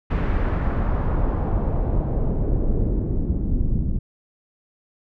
brown noise with low-pass filter sweep, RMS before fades -21 dBFS, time 0.1-3.99 s, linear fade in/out 10 ms, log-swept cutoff 2100 to 210 Hz, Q 1.3, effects none

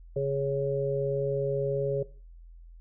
harmonic tone, 138.59 Hz, C#3, in tune, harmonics 1 / 3 / 4, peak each -31 / -29 / -30 dBFS, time 0.16-2.03 s, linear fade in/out 5 ms, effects noise-tail reverb RT60 0.4 s tail -18 dB re dry + added 42 Hz sine -46 dBFS peak until 2.8 s

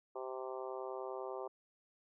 harmonic tone, 130 Hz, C3, 11 cents flat, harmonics 3 / 4 / 5 / 6 / 7 / 8 / 9, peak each -44 / -46 / -48 / -50 / -51 / -52 / -53 dBFS, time 0.15-1.48 s, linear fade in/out 10 ms, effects none

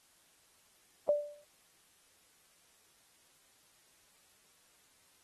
sine tone with exponential decay, 587.3 Hz, D5, in tune, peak -22 dBFS, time 1.09-1.44 s, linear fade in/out 1 ms, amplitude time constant 74 ms, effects white hiss -67 dBFS RMS until 5.23 s + AAC 32 kbps

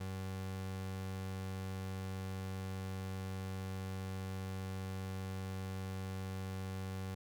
30% pulse tone, 95.1 Hz, F#2, 48 cents sharp, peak -37 dBFS, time 0-7.15 s, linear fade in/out 10 ms, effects none

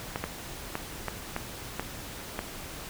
clicks, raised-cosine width 0.5 ms, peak -15 dBFS, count 7, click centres 0.159 / 0.24 / 0.754 / 1.083 / 1.364 / 1.796 / 2.391 s, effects pink hiss -41 dBFS RMS until 2.89 s

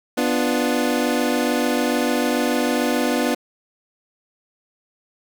25% pulse chord, B diminished, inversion none, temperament equal, 246.9 / 293.7 / 349.2 Hz, B3 / D4 / F4, 0 / 0 / 0 cents, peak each -17 / -19 / -22 dBFS, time 0.17-3.35 s, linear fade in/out 10 ms, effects 7-bit

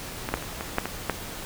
clicks, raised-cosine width 0.5 ms, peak -14 / -8 / -21 / -20 / -16 / -7 / -14 / -8 dBFS, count 8, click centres 0.289 / 0.34 / 0.373 / 0.425 / 0.609 / 0.784 / 0.856 / 1.097 s, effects pink hiss -37 dBFS RMS until 1.45 s

